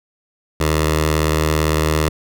10% pulse tone with notch filter, 77.78 Hz, D#2, in tune, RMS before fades -17 dBFS, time 0.6-2.09 s, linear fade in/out 5 ms, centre 230 Hz, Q 1.4, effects none

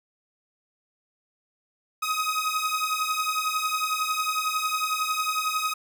sawtooth beating tone pair, 1256 / 1267 Hz, D#6 / D#6, +16 / +31 cents, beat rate 11 Hz, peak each -24 dBFS, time 2.02-5.74 s, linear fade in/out 10 ms, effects none

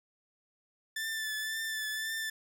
sawtooth tone with vibrato, 1760 Hz, A6, in tune, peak -30 dBFS, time 0.96-2.3 s, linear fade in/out 5 ms, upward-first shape triangle, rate 1.9 Hz, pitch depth 32 cents each way, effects none

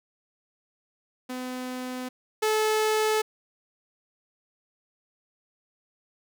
sawtooth tone pair in turn, 253.3 / 432.7 Hz, B3 / A4, +44 / -29 cents, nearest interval major sixth, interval 927 cents, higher second, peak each -28 / -18 dBFS, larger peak second, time 1.29-2.09 / 2.42-3.22 s, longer neither, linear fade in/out 10 ms, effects none

